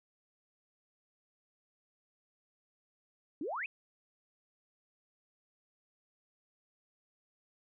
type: exponential sweep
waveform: sine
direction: up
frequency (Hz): 264.5 to 2700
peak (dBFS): -35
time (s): 3.41-3.66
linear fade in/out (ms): 2
effects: none